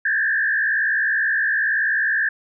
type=tone with frequency modulation; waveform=sine; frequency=1688 Hz; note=G#6; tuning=28 cents sharp; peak=-17 dBFS; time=0.05-2.29 s; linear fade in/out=5 ms; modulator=61 Hz; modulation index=1.7; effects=none